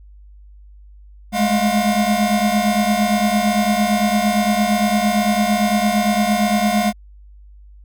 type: tone cluster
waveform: square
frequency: 205.8 / 214.6 / 712 Hz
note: G#3 / A3 / F5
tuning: -16 / -43 / +33 cents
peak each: -20 dBFS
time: 1.32-6.93 s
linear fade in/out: 50 ms
effects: added 50 Hz sine -40 dBFS peak until 7.84 s